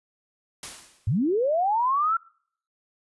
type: noise with exponential decay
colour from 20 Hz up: white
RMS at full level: -34 dBFS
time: 0.63-1.19 s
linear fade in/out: 2 ms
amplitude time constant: 120 ms
type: linear sweep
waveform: sine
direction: up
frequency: 85.1 to 1370 Hz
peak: -20 dBFS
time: 1.07-2.17 s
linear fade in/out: 5 ms
effects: noise-tail reverb RT60 0.6 s tail -26 dB re dry + resampled to 24000 Hz